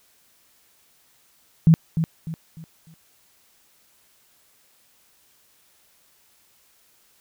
sine tone with echo, 162.1 Hz, E3, 29 cents flat, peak -9 dBFS, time 1.67-1.74 s, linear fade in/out 0 ms, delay 300 ms, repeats 4, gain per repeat -9 dB, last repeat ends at 2.94 s, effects white hiss -60 dBFS RMS until 7.2 s

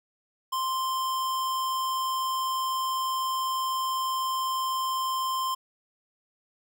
square tone, 1046 Hz, C6, 1 cent flat, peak -27 dBFS, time 0.52-5.55 s, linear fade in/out 10 ms, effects none

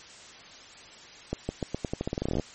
accelerating click train, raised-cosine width 2 ms, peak -15 dBFS, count 19, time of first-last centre 1.33-2.397 s, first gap 160 ms, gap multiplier 0.86, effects white hiss -48 dBFS RMS until 2.54 s + MP3 32 kbps

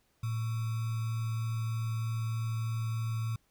sine tone with sample-and-hold, 112.9 Hz, A2, 45 cents sharp, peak -30 dBFS, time 0.23-3.36 s, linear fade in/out 5 ms, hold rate 1225 Hz, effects pink hiss -72 dBFS RMS until 3.5 s

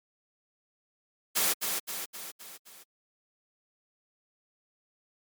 white noise with echo, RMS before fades -26 dBFS, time 1.35-1.54 s, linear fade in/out 20 ms, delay 260 ms, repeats 5, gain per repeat -5 dB, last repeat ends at 2.84 s, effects high-pass 200 Hz 12 dB/octave + MP3 96 kbps

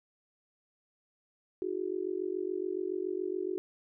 sine tone with amplitude modulation, 370 Hz, F#4, in tune, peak -27 dBFS, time 1.62-3.58 s, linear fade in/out 0 ms, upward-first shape sine, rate 47.1 Hz, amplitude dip 100%, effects none

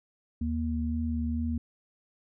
sine tone pair together, 77.78 / 235.7 Hz, D#2 / A#3, 0 / +19 cents, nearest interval octave + perfect fifth, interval 1919 cents, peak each -30 / -30 dBFS, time 0.41-1.58 s, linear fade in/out 5 ms, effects none

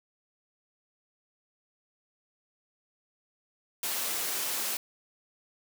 white high-pass noise, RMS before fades -32 dBFS, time 3.83-4.77 s, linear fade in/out 2 ms, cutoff 250 Hz, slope 12 dB/octave, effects none

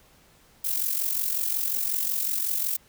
violet noise with amplitude modulation, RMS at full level -24 dBFS, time 0.64-2.77 s, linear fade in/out 10 ms, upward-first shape sine, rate 45.5 Hz, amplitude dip 65%, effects pink hiss -58 dBFS RMS until 2.88 s

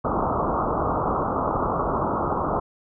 white low-pass noise, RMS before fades -24 dBFS, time 0.04-2.6 s, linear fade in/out 10 ms, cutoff 1300 Hz, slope 96 dB/octave, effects none

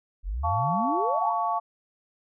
sine exponential sweep, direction up, 40.58 to 1046.5 Hz, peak -27 dBFS, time 0.23-1.34 s, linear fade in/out 50 ms
sine chord, F augmented, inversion none, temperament equal with one note detuned, 698.5 / 880 / 1124.9 Hz, F5 / A5 / C#6, 0 / 0 / +25 cents, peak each -28 dBFS, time 0.43-1.6 s, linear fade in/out 20 ms
effects none

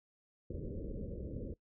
pink low-pass noise, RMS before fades -42 dBFS, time 0.5-1.54 s, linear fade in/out 5 ms, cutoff 560 Hz, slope 96 dB/octave, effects noise-tail reverb RT60 0.1 s tail -20 dB re dry

